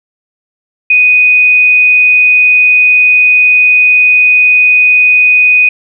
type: tone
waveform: sine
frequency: 2489 Hz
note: D#7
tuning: in tune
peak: -3 dBFS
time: 0.9-5.69 s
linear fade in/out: 5 ms
effects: none